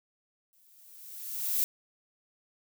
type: noise with exponential growth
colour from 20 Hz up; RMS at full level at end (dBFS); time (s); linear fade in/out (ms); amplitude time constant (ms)
violet; -26; 0.53-1.64; 0; 240
effects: none